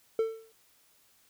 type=tone with exponential decay; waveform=triangle; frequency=447.2 Hz; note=A4; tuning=28 cents sharp; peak=-20 dBFS; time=0.19-0.52 s; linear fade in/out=2 ms; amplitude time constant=70 ms; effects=white hiss -65 dBFS RMS until 1.29 s